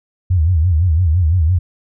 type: tone with vibrato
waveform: sine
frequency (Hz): 84.3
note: E2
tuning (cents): +39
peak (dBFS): -10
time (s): 0.3-1.59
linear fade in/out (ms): 10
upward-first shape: sine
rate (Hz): 5.9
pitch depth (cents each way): 180
effects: none